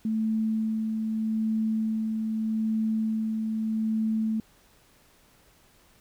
sine tone with tremolo, 219.9 Hz, A3, 1 cent flat, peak -23 dBFS, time 0.05-4.4 s, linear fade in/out 2 ms, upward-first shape sine, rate 0.81 Hz, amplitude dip 30%, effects pink hiss -60 dBFS RMS until 6 s

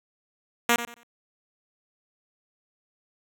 5% pulse tone with echo, 236.6 Hz, A#3, 26 cents sharp, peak -7 dBFS, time 0.69-0.76 s, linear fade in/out 2 ms, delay 91 ms, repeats 3, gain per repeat -12 dB, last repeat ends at 1.033 s, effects none

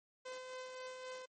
sawtooth tone with tremolo, 512 Hz, C5, 38 cents flat, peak -40 dBFS, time 0.25-1.26 s, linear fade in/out 10 ms, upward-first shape sine, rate 3.8 Hz, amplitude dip 35%, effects MP3 32 kbps

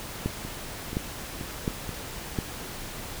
two click trains, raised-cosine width 3 ms, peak -13 / -22 dBFS, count 4 / 4, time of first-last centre 0.26-2.388 / 0.45-1.892 s, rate 1.41 / 2.08 Hz, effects pink hiss -38 dBFS RMS until 3.2 s

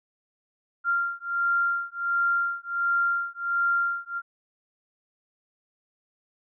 sine beating tone pair, 1388 / 1389.4 Hz, F6 / F6, -11 / -9 cents, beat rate 1.4 Hz, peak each -26 dBFS, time 0.84-4.22 s, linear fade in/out 50 ms, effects none

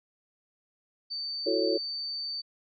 sine tone, 4574 Hz, D8, 47 cents flat, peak -32 dBFS, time 1.1-2.42 s, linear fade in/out 20 ms
sine chord, F# minor seventh, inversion third, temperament just, 333 / 370 / 444 / 555 Hz, E4 / F#4 / A4 / C#5, +18 / 0 / +16 / +2 cents, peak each -30 dBFS, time 1.46-1.78 s, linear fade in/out 10 ms
effects none

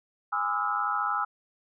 sine tone cluster, 823 / 1013 / 1212 / 1305 / 1421 Hz, G#5 / B5 / D#6 / E6 / F6, -16 / +44 / -46 / -18 / +30 cents, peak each -32 / -35 / -35 / -28 / -35 dBFS, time 0.32-1.25 s, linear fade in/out 10 ms, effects none

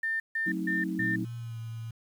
sine tone bursts, 1800 Hz, A6, 39 cents sharp, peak -27 dBFS, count 4, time 0.03-1.16 s, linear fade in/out 5 ms, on 170 ms, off 150 ms
sine chord, F# diminished seventh, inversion none, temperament just, 185 / 222 / 266.4 / 319.7 Hz, F#3 / A3 / C4 / Eb4, 0 / +16 / +31 / +47 cents, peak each -33 / -38 / -38 / -33 dBFS, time 0.46-1.25 s, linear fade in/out 10 ms
sine tone with pitch glide, 117.9 to 113.69 Hz, A#2 to A#2, +20 to -43 cents, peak -35 dBFS, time 0.99-1.91 s, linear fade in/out 5 ms, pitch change -63 cents, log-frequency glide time 1.37-1.58 s
effects tanh soft clip ceiling -15 dBFS + 9-bit

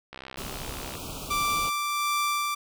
click train, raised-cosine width 0.3 ms, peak -23 dBFS, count 55, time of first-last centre 0.13-0.953 s, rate 65.6 Hz
pink band-stop noise, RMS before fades -37 dBFS, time 0.37-1.7 s, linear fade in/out 10 ms, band 1400 to 2400 Hz, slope 96 dB/octave
sawtooth tone with tremolo, 1174.7 Hz, D6, in tune, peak -20 dBFS, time 1.3-2.55 s, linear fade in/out 10 ms, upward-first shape sine, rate 1.4 Hz, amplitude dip 30%
effects none

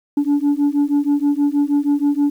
sine beating tone pair, 285 / 291.3 Hz, C#4 / D4, +48 / -14 cents, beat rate 6.3 Hz, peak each -15 dBFS, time 0.17-2.3 s, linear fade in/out 5 ms, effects tanh soft clip ceiling -11 dBFS + 8-bit

